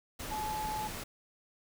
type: tone in noise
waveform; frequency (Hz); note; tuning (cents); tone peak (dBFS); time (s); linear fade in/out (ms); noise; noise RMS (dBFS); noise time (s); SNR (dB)
sine; 858; A5; -44; -34; 0.31-0.88; 10; pink; -41; 0.19-1.04; +4
effects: none